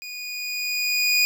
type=tone with level ramp; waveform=25% pulse; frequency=2462 Hz; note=D#7; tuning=19 cents flat; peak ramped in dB=-30 to -12 dBFS; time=0.02-1.25 s; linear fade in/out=0 ms; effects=none